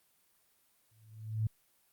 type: tone with exponential growth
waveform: sine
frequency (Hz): 109.6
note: A2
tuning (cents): -6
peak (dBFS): -26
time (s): 0.91-1.47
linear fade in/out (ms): 5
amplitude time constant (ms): 120
effects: white hiss -71 dBFS RMS until 1.92 s + Opus 32 kbps